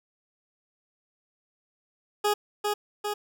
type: tone with echo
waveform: 20% pulse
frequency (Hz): 415.3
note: G#4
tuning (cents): 0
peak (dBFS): -17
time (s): 2.24-2.34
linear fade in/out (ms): 10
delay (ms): 400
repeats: 2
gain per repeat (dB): -3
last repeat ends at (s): 3.14
effects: none